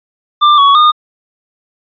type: tone with pitch steps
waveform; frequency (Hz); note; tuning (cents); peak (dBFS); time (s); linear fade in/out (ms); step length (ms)
square; 1187 / 1122 / 1221; D6 / C#6 / D#6; +18 / +21 / -33; -5; 0.41-0.92; 20; 170
effects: resampled to 11025 Hz